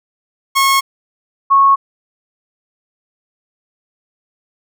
sawtooth / sine tone pair in turn, 1090 / 1099.5 Hz, C#6 / C#6, -29 / -14 cents, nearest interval unison, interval 15 cents, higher second, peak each -6 dBFS, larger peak neither, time 0.55-0.81 / 1.5-1.76 s, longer neither, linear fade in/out 20 ms, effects none

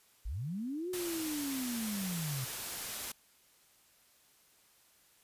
sine linear two-way sweep, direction up then down, 39.08 to 368.9 to 124.6 Hz, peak -35 dBFS, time 0.25-2.45 s, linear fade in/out 10 ms, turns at 0.9 s
white noise, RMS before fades -40 dBFS, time 0.93-3.12 s, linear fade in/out 5 ms
effects white hiss -66 dBFS RMS until 5.23 s + resampled to 32000 Hz

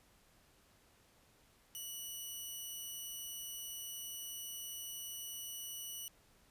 5% pulse tone, 2947 Hz, F#7, 8 cents flat, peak -34 dBFS, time 1.75-6.08 s, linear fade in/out 0 ms, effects pink hiss -68 dBFS RMS until 6.5 s + resampled to 32000 Hz

